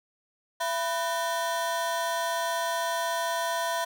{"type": "ring-modulated tone", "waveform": "35% pulse", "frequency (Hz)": 830.6, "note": "G#5", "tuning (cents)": 0, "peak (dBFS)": -22, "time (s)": [0.6, 3.85], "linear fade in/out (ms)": 10, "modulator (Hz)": 158, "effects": []}